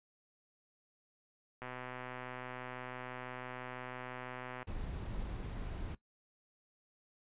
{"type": "click train", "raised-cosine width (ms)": 0.5, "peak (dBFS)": -29, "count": 380, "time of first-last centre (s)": [1.62, 4.628], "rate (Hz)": 126}
{"type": "noise", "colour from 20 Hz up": "brown", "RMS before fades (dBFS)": -41, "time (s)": [4.67, 5.95], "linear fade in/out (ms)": 5}
{"effects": ["noise-tail reverb RT60 0.1 s tail -18 dB re dry", "resampled to 8000 Hz"]}